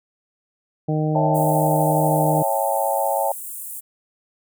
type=harmonic tone; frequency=154.3 Hz; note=D#3; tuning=14 cents flat; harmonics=1 / 2 / 3 / 4 / 5; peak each=-20 / -25 / -28 / -29 / -31 dBFS; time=0.88-2.43 s; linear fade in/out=10 ms
type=chord; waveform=sine; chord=A dominant seventh; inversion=first; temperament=equal; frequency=554.4 / 659.3 / 784 / 880 Hz; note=C#5 / E5 / G5 / A5; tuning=0 / 0 / 0 / 0 cents; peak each=-24 dBFS; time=1.15-3.32 s; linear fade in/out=5 ms
type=high-pass noise; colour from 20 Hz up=pink; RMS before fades=-33 dBFS; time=1.34-3.81 s; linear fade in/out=20 ms; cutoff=8300 Hz; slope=48 dB/octave
effects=none